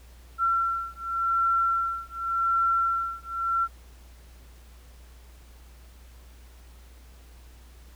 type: beating tone pair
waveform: sine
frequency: 1356 / 1356.88 Hz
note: E6 / E6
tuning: +49 / +50 cents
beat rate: 0.88 Hz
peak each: -26 dBFS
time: 0.38-3.68 s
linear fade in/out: 50 ms
effects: added 60 Hz sine -47 dBFS peak until 7.95 s + pink hiss -57 dBFS RMS until 7.95 s